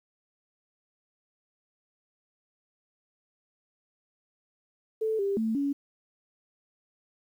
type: tone with pitch steps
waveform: sine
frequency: 439.5 / 396.8 / 222.4 / 281.6 Hz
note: A4 / G4 / A3 / C#4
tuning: -2 / +21 / +19 / +27 cents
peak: -25 dBFS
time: 5.01-5.73 s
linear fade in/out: 10 ms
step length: 180 ms
effects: 10-bit